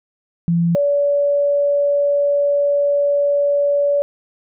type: tone pair in turn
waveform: sine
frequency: 169.7 / 572.3 Hz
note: F3 / D5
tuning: -49 / -45 cents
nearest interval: octave + major sixth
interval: 2104 cents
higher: second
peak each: -13 dBFS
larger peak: neither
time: 0.48-0.75 / 0.75-4.02 s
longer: second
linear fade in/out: 0 ms
effects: none